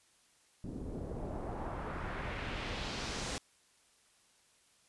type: noise with low-pass filter sweep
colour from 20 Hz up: pink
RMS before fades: -40 dBFS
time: 0.64-3.38 s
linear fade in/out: 0 ms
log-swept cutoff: 290 to 7800 Hz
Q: 1.3
effects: white hiss -68 dBFS RMS until 4.88 s + resampled to 24000 Hz